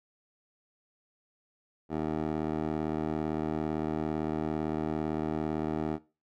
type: tone with band-pass filter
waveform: 15% pulse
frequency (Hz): 77.78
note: D#2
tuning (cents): 0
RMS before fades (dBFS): -32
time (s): 1.89-5.99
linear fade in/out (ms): 50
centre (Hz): 450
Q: 1.3
effects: noise-tail reverb RT60 0.3 s tail -18 dB re dry